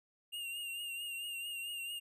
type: tone with vibrato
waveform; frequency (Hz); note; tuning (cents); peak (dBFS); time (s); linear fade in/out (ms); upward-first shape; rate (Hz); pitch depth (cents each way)
square; 2801; F7; +4; -40; 0.32-2; 20; triangle; 4.5; 49
effects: none